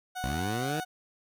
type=tone; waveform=30% pulse; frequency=738 Hz; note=F#5; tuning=5 cents flat; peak=-31 dBFS; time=0.15-0.85 s; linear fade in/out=20 ms
type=linear sweep; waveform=15% pulse; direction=up; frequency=59.1 to 160.1 Hz; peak=-24 dBFS; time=0.24-0.8 s; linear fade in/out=0 ms
effects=none